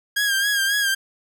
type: tone with vibrato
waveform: sawtooth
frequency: 1624 Hz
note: G#6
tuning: 39 cents flat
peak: -15 dBFS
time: 0.16-0.95 s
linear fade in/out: 10 ms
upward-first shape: sine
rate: 3.7 Hz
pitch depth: 53 cents each way
effects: none